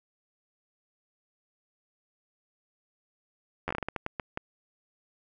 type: slowing click train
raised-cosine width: 0.5 ms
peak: -16 dBFS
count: 12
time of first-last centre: 3.68-4.374 s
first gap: 11 ms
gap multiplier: 1.32
effects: none